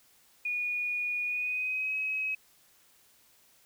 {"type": "tone with pitch glide", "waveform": "sine", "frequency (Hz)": [2452, 2549], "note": ["D#7", "D#7"], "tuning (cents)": [-26, 41], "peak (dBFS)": -29, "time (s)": [0.45, 2.35], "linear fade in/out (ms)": 5, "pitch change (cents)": 67, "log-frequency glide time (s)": [1.25, 1.94], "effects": ["white hiss -63 dBFS RMS until 3.65 s"]}